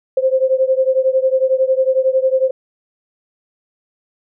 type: beating tone pair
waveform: sine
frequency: 520 / 531 Hz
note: C5 / C5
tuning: -11 / +25 cents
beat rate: 11 Hz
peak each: -14 / -16 dBFS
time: 0.17-2.51 s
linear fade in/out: 5 ms
effects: none